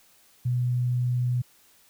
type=tone; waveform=sine; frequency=123.6 Hz; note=B2; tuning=2 cents sharp; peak=-22 dBFS; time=0.45-1.42 s; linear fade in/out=10 ms; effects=white hiss -59 dBFS RMS until 1.89 s